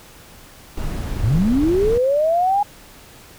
brown noise, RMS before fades -24 dBFS, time 0.77-1.98 s, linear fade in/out 5 ms
sine linear sweep, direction up, 91.1 to 830.6 Hz, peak -14 dBFS, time 1.23-2.63 s, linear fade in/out 5 ms
effects pink hiss -44 dBFS RMS until 3.38 s

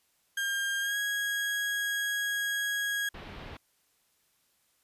35% pulse tone with pitch glide, 1607 to 1650.3 Hz, G6 to G#6, +43 to -11 cents, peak -27 dBFS, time 0.37-3.09 s, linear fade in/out 5 ms, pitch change +46 cents, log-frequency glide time 0.8-0.97 s
pink low-pass noise, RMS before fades -44 dBFS, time 3.14-3.57 s, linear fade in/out 5 ms, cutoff 3700 Hz, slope 24 dB/octave
effects white hiss -71 dBFS RMS until 4.83 s + resampled to 32000 Hz

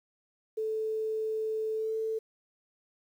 sine tone with pitch glide, 437.8 to 442.6 Hz, A4 to A4, -9 to +10 cents, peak -29 dBFS, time 0.57-2.19 s, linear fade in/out 10 ms, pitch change +19 cents, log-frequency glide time 1.74-1.97 s, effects 10-bit

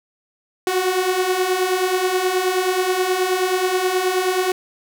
sawtooth beating tone pair, 363 / 372.4 Hz, F#4 / F#4, -33 / +11 cents, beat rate 9.4 Hz, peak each -19 / -15 dBFS, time 0.67-4.52 s, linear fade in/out 2 ms, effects none

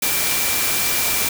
sine tone in noise, 2349 Hz, D7, in tune, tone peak -28 dBFS, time 0.02-1.29 s, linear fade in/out 5 ms, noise white, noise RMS -20 dBFS, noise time 0.02-1.29 s, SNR -11 dB, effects none

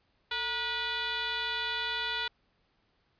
sine tone with frequency modulation, 2449 Hz, D#7, 28 cents flat, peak -30 dBFS, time 0.31-2.28 s, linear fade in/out 5 ms, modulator 501 Hz, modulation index 3.1, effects pink hiss -72 dBFS RMS until 3.19 s + resampled to 11025 Hz

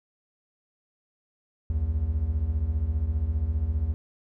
triangle beating tone pair, 65.3 / 80.3 Hz, C2 / E2, -3 / -45 cents, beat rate 15 Hz, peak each -27 / -23 dBFS, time 1.7-3.94 s, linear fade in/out 0 ms, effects none

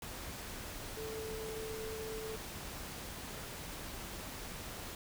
sine tone in noise, 440 Hz, A4, in tune, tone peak -41 dBFS, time 0.97-2.36 s, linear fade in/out 2 ms, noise pink, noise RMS -45 dBFS, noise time 0.02-4.95 s, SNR +1 dB, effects none

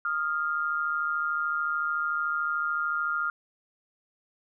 sine tone pair together, 1244.5 / 1398.1 Hz, D#6 / F6, 0 / +1 cents, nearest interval major second, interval 201 cents, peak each -31 / -27 dBFS, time 0.05-3.3 s, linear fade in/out 2 ms, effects none

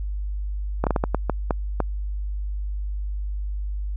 slowing click train, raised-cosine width 1 ms, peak -7 dBFS, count 9, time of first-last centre 0.84-1.803 s, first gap 28 ms, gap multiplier 1.4, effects added 50 Hz sine -25 dBFS peak until 3.96 s

